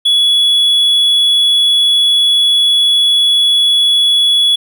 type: tone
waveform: triangle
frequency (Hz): 3387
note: G#7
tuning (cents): +33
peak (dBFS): -6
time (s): 0.05-4.56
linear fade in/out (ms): 10
effects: none